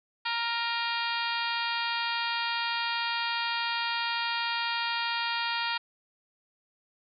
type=harmonic tone with a mistuned harmonic; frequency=466.2 Hz; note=A#4; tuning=in tune; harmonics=2 / 3 / 4 / 5 / 6 / 7 / 8 / 9 / 10; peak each=-33 / -35 / -36 / -37 / -38 / -38 / -39 / -40 / -40 dBFS; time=0.25-5.78 s; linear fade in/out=10 ms; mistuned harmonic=5; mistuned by=+48 cents; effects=none